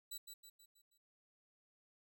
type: tone with echo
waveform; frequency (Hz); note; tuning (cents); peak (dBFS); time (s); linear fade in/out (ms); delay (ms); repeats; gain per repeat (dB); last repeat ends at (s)
15% pulse; 3951; B7; 0; -37; 0.11-0.18; 10; 160; 5; -6; 0.98
effects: none